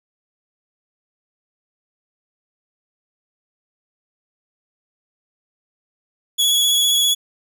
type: tone with vibrato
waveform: sawtooth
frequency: 3371 Hz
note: G#7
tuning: 25 cents sharp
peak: -11 dBFS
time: 6.38-7.15 s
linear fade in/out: 20 ms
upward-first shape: sine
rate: 15 Hz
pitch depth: 18 cents each way
effects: none